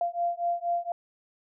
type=beating tone pair; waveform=sine; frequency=690 / 694.2 Hz; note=F5 / F5; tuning=-21 / -11 cents; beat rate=4.2 Hz; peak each=-29 dBFS; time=0.01-0.92 s; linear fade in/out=2 ms; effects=none